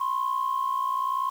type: tone pair together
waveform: sine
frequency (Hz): 1019.4 / 1080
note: C6 / C#6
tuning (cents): -45 / -45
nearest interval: minor second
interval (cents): 100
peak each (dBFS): -27 / -25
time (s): 0-1.3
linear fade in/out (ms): 10
effects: tanh soft clip ceiling -19 dBFS + 8-bit